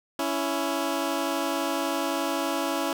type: tone pair together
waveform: 15% pulse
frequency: 279.5 / 331.3 Hz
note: C#4 / E4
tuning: +14 / +9 cents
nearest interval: minor third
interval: 295 cents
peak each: -22 dBFS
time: 0.19-2.93 s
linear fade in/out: 2 ms
effects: none